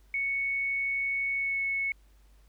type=tone with pitch glide; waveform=sine; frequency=2217 to 2203 Hz; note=C#7 to C#7; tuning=0 to -11 cents; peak=-27 dBFS; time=0.14-1.92 s; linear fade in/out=2 ms; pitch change=-11 cents; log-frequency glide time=1.35-1.6 s; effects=added 50 Hz sine -56 dBFS peak until 2.48 s + pink hiss -68 dBFS RMS until 2.48 s